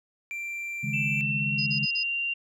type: tone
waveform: triangle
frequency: 2358 Hz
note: D7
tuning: 6 cents sharp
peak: -30 dBFS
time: 0.31-1.21 s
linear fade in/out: 0 ms
type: chord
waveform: sine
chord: C# suspended second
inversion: none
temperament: equal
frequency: 138.59 / 155.56 / 207.7 Hz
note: C#3 / D#3 / G#3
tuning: 0 / 0 / 0 cents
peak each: -31 / -35 / -33 dBFS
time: 0.83-1.86 s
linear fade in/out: 10 ms
type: tone with pitch glide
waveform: sine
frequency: 2660 to 2771 Hz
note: E7 to F7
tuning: +15 to -14 cents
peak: -26 dBFS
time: 0.93-2.34 s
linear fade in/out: 10 ms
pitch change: +71 cents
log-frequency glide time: 1.11-1.78 s
type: tone bursts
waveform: sine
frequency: 4978 Hz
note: D#8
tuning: in tune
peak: -28 dBFS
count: 4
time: 1.58-2.035 s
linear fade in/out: 10 ms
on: 86 ms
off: 37 ms
effects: none